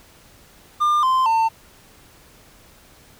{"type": "tone with pitch steps", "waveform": "triangle", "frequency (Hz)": [1200, 1038.6, 899], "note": ["D6", "C6", "A5"], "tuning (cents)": [37, -13, 37], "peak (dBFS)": -13, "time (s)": [0.8, 1.49], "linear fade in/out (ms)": 20, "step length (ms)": 230, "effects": ["pink hiss -50 dBFS RMS until 3.19 s"]}